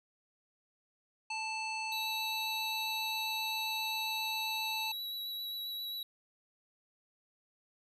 harmonic tone, 880 Hz, A5, in tune, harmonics 1 / 3 / 5 / 7 / 9 / 10, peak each -39 / -38 / -44 / -51 / -55 / -60 dBFS, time 1.3-4.92 s, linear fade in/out 5 ms
square tone with vibrato, 3909 Hz, B7, 19 cents flat, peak -38 dBFS, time 1.92-6.03 s, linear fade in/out 2 ms, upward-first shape sine, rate 7.5 Hz, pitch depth 16 cents each way
effects none

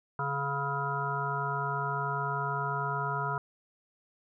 harmonic tone with a mistuned harmonic, 140.2 Hz, C#3, 20 cents sharp, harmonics 1 / 3 / 5 / 7 / 9 / 10, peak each -35 / -40 / -39 / -34 / -36 / -37 dBFS, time 0.19-3.38 s, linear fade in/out 2 ms, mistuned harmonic 9, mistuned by +15 cents, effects none

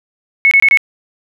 sine tone bursts, 2200 Hz, C#7, 14 cents flat, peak -5 dBFS, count 4, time 0.45-0.773 s, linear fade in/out 0 ms, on 62 ms, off 25 ms, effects none

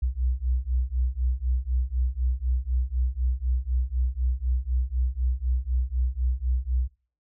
sine beating tone pair, 60.6 / 64.6 Hz, B1 / C2, -32 / -21 cents, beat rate 4 Hz, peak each -26 / -26 dBFS, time 0.02-6.88 s, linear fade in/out 10 ms, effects noise-tail reverb RT60 0.4 s tail -21 dB re dry

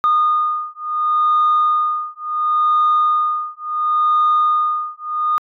sine beating tone pair, 1225 / 1225.71 Hz, D#6 / D#6, -27 / -26 cents, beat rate 0.71 Hz, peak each -16 dBFS, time 0.04-5.38 s, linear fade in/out 0 ms, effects tanh soft clip ceiling -8 dBFS

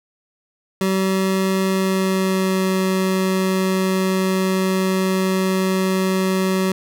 25% pulse tone with pitch glide, 190.5 to 188.53 Hz, G3 to F#3, -49 to +33 cents, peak -13 dBFS, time 0.81-6.72 s, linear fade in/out 2 ms, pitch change -18 cents, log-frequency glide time 1.67-2.7 s, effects none

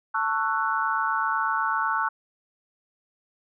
sine chord, F# minor seventh, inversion first, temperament just, 888 / 1110 / 1332 / 1480 Hz, A5 / C#6 / E6 / F#6, +16 / +2 / +18 / 0 cents, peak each -28 dBFS, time 0.14-2.09 s, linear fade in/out 10 ms, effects none

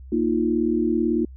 sine chord, Bb suspended fourth, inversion none, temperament equal with one note detuned, 232 / 311.1 / 349.2 Hz, Bb3 / Eb4 / F4, -8 / 0 / 0 cents, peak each -23 dBFS, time 0.12-1.25 s, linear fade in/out 5 ms, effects added 65 Hz sine -38 dBFS peak until 1.36 s

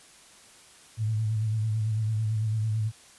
sine tone with vibrato, 109.1 Hz, A2, 14 cents flat, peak -24 dBFS, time 0.97-2.92 s, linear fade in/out 50 ms, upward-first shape sine, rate 9 Hz, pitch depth 45 cents each way, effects white hiss -53 dBFS RMS until 3.18 s + resampled to 24000 Hz

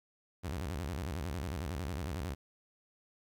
sawtooth tone with vibrato, 78.6 Hz, D#2, 18 cents sharp, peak -32 dBFS, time 0.43-2.35 s, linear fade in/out 20 ms, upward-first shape square, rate 11 Hz, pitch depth 260 cents each way, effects 12-bit

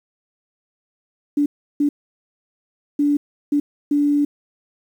sine tone bursts at uneven times, 290 Hz, D4, 22 cents flat, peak -14 dBFS, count 5, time 1.37-1.46 / 1.8-1.89 / 2.99-3.17 / 3.52-3.6 / 3.91-4.25 s, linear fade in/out 5 ms, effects 8-bit

